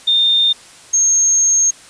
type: tone pair in turn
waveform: sine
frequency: 3629 / 6466 Hz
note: A#7 / G#8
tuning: -47 / -47 cents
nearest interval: minor seventh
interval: 1000 cents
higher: second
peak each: -10 dBFS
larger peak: neither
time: 0.07-0.53 / 0.93-1.71 s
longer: second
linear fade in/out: 10 ms
effects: white hiss -41 dBFS RMS until 1.89 s + resampled to 22050 Hz